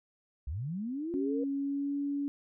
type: linear sweep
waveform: sine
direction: up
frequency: 58.27 to 486.7 Hz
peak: -33 dBFS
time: 0.47-1.44 s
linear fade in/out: 5 ms
type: tone with pitch glide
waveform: sine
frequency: 277.2 to 283.7 Hz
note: C#4 to C#4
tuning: 0 to +40 cents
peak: -30 dBFS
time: 1.14-2.28 s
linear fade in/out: 0 ms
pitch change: +40 cents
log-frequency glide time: 1.5-1.96 s
effects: none